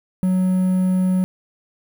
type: tone with quantisation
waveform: triangle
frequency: 185 Hz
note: F#3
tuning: in tune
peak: -13 dBFS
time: 0.23-1.24 s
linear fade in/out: 0 ms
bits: 7
effects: none